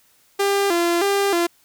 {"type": "tone with vibrato", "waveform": "sawtooth", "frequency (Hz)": 370, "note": "F#4", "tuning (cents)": 0, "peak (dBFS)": -13, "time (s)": [0.39, 1.47], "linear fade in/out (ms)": 10, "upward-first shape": "square", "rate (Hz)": 1.6, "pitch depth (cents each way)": 130, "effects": ["white hiss -58 dBFS RMS until 1.64 s"]}